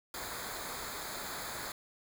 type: noise with comb filter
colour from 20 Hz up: pink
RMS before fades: -41 dBFS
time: 0.14-1.72 s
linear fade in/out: 2 ms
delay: 0.35 ms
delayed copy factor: -0.75
effects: none